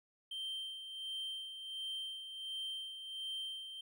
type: tone with tremolo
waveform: triangle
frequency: 3136 Hz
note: G7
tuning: in tune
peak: -37 dBFS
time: 0.31-3.81 s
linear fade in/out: 5 ms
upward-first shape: sine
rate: 1.4 Hz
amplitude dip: 55%
effects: none